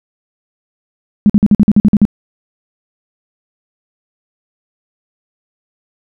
sine tone bursts, 207.7 Hz, G#3, in tune, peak -3 dBFS, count 10, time 1.26-2.052 s, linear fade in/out 0 ms, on 36 ms, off 48 ms, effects none

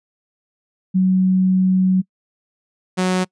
sine / sawtooth tone pair in turn, 186.6 / 184.24 Hz, F#3 / F#3, +15 / -7 cents, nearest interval unison, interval 22 cents, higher first, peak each -12 dBFS, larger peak neither, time 0.94-2.02 / 2.97-3.25 s, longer first, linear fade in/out 20 ms, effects noise-tail reverb RT60 0.1 s tail -26 dB re dry + resampled to 22050 Hz

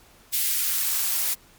blue noise with high-pass filter sweep, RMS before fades -24 dBFS, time 0.32-1.35 s, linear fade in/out 20 ms, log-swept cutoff 2500 to 480 Hz, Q 1.2, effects pink hiss -54 dBFS RMS until 1.58 s + MP3 96 kbps

